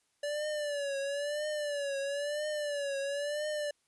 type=tone with vibrato; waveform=square; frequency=578 Hz; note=D5; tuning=28 cents flat; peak=-33 dBFS; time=0.23-3.71 s; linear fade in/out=5 ms; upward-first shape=triangle; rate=1 Hz; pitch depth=94 cents each way; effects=white hiss -75 dBFS RMS until 3.87 s + resampled to 24000 Hz